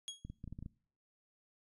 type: tone with exponential decay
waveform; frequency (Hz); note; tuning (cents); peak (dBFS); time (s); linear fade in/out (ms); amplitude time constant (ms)
sawtooth; 3302; G#7; -11; -34; 0.08-0.25; 0; 36
type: clicks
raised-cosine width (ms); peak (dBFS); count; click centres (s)
5; -33; 8; 0.25 / 0.3 / 0.441 / 0.477 / 0.526 / 0.589 / 0.626 / 0.661
effects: noise-tail reverb RT60 0.5 s tail -22 dB re dry + resampled to 24000 Hz